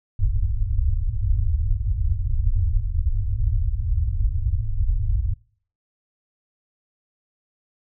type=low-pass noise; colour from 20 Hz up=pink; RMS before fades=-21 dBFS; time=0.19-5.34 s; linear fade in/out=10 ms; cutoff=110 Hz; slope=96 dB/octave; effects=noise-tail reverb RT60 0.5 s tail -24 dB re dry